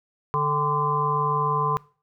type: harmonic tone with a mistuned harmonic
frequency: 146.83 Hz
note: D3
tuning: in tune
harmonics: 1 / 3 / 5 / 7 / 8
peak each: -27 / -29 / -35 / -23 / -30 dBFS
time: 0.34-1.77 s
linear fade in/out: 0 ms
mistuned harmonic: 5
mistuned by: +110 cents
effects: noise-tail reverb RT60 0.4 s tail -21 dB re dry